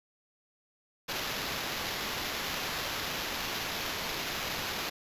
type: noise with sample-and-hold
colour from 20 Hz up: white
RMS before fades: -35 dBFS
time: 1.08-4.9 s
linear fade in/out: 10 ms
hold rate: 8820 Hz
effects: resampled to 32000 Hz